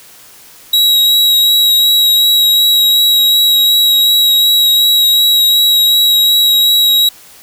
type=tone with vibrato; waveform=45% pulse; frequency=3850 Hz; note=B7; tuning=45 cents flat; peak=-6 dBFS; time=0.73-7.09 s; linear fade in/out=5 ms; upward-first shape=sine; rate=2.7 Hz; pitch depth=12 cents each way; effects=white hiss -39 dBFS RMS until 7.42 s